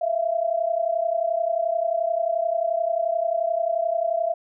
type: tone pair together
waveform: sine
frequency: 650 / 681.4 Hz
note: E5 / F5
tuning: -24 / -43 cents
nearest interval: minor second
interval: 81 cents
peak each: -24 / -23 dBFS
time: 0.01-4.34 s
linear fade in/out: 10 ms
effects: none